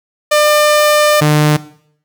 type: tone pair in turn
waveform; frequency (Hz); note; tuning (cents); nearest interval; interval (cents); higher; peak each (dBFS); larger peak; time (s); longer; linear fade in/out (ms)
sawtooth; 599 / 150.57; D5 / D3; +34 / +44; 2 octaves; 2390; first; -4; neither; 0.31-1.21 / 1.21-1.57; first; 10
effects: noise-tail reverb RT60 0.6 s tail -17 dB re dry